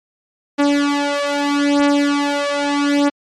sawtooth beating tone pair, 286.2 / 286.99 Hz, D4 / D4, -45 / -40 cents, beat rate 0.79 Hz, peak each -13 dBFS, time 0.58-3.1 s, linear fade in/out 20 ms, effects low-pass 6000 Hz 12 dB/octave + MP3 64 kbps

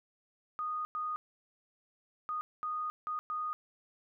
sine tone bursts at uneven times, 1236 Hz, D#6, 12 cents flat, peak -33 dBFS, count 6, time 0.59-0.85 / 0.95-1.16 / 2.29-2.41 / 2.63-2.9 / 3.07-3.19 / 3.3-3.53 s, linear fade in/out 0 ms, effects none

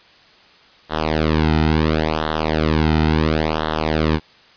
sawtooth tone with flanger, 78.2 Hz, D#2, 9 cents sharp, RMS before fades -18 dBFS, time 0.89-4.2 s, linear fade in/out 50 ms, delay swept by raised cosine 0.41 to 1.81 ms, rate 0.72 Hz, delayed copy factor -1, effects white hiss -49 dBFS RMS until 4.56 s + resampled to 11025 Hz

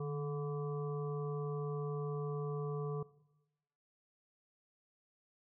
harmonic tone with a mistuned harmonic, 144.4 Hz, D3, 29 cents flat, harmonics 1 / 3 / 5 / 7 / 8, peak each -38 / -41 / -53 / -55 / -50 dBFS, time 0-3.03 s, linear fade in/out 5 ms, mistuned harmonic 1, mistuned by +55 cents, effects noise-tail reverb RT60 1.0 s tail -19 dB re dry

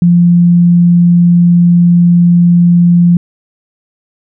sine tone, 173.6 Hz, F3, 10 cents flat, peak -3 dBFS, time 0.02-3.17 s, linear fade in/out 2 ms, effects none

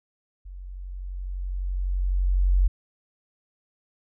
sine tone with level ramp, 45.93 Hz, F#1, 12 cents flat, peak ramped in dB -37 to -15 dBFS, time 0.45-2.68 s, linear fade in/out 10 ms, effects none

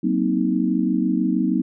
sine chord, C half-diminished seventh, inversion second, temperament just, 188.37 / 235.5 / 261.6 / 314 Hz, Gb3 / Bb3 / C4 / Eb4, +31 / +18 / 0 / +16 cents, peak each -23 dBFS, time 0.03-1.62 s, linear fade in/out 10 ms, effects none

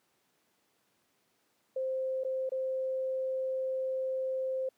sine tone with dropouts, 523.3 Hz, C5, in tune, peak -30 dBFS, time 1.76-4.69 s, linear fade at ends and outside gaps 5 ms, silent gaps 2.237-2.247 / 2.493-2.518 s, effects pink hiss -73 dBFS RMS until 4.77 s + high-pass 200 Hz 12 dB/octave

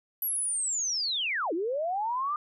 sine linear two-way sweep, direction down then up, 11820 to 306.7 to 1225 Hz, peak -27 dBFS, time 0.22-2.36 s, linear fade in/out 2 ms, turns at 1.53 s, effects none

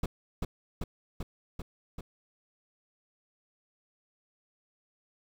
brown noise with echo, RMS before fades -29 dBFS, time 0.03-0.06 s, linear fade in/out 5 ms, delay 390 ms, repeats 5, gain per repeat -2 dB, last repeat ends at 2.01 s, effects none

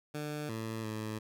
15% pulse tone with pitch steps, 149.5 / 111.7 / 108.9 Hz, D3 / A2 / A2, +31 / +27 / -17 cents, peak -30 dBFS, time 0.14-1.19 s, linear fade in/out 10 ms, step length 350 ms, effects none

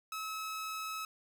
sawtooth tone, 1291 Hz, E6, 37 cents flat, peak -34 dBFS, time 0.12-1.05 s, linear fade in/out 2 ms, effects none

